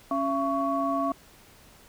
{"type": "tone cluster", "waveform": "sine", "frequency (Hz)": [275.7, 676, 1118], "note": ["C#4", "E5", "C#6"], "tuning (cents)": [-9, 43, 14], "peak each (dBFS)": -28, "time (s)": [0.11, 1.12], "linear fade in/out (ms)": 2, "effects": ["tanh soft clip ceiling -14 dBFS", "pink hiss -54 dBFS RMS until 1.88 s"]}